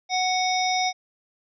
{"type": "harmonic tone with a mistuned harmonic", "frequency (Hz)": 740, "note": "F#5", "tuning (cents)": 0, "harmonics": [1, 3, 5, 7, 8], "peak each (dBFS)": [-23, -28, -30, -31, -32], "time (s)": [0.09, 0.93], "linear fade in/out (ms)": 50, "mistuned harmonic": 8, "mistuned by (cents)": -67, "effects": []}